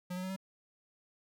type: tone with pitch steps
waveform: square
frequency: 179.9 / 183.57 / 187.32 / 191.15 Hz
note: F#3 / F#3 / F#3 / G3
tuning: -48 / -13 / +22 / -43 cents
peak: -37 dBFS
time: 0.1-0.364 s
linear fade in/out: 10 ms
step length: 66 ms
effects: none